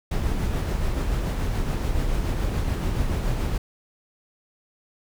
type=noise with tremolo; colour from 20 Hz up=brown; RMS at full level=-23 dBFS; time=0.11-3.58 s; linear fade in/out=5 ms; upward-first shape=sine; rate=7 Hz; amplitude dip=30%; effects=none